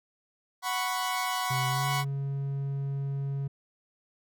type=chord; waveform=sawtooth; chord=F# suspended fourth; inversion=none; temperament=equal; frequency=740 / 987.8 / 1108.7 Hz; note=F#5 / B5 / C#6; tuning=0 / 0 / 0 cents; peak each=-29 dBFS; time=0.62-2.05 s; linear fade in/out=50 ms
type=tone with pitch glide; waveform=triangle; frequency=130.81 to 138.59 Hz; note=C3 to C#3; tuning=0 to 0 cents; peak=-27 dBFS; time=1.5-3.48 s; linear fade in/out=10 ms; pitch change=+100 cents; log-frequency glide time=1.68-1.89 s
effects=none